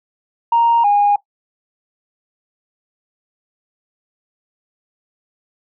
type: tone pair in turn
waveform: sine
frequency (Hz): 932.3 / 818.3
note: A#5 / G#5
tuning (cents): 0 / -26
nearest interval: major second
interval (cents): 226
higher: first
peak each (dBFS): -9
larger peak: neither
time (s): 0.52-0.84 / 0.84-1.16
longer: neither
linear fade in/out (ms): 5
effects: noise-tail reverb RT60 0.1 s tail -17 dB re dry + tanh soft clip ceiling -6 dBFS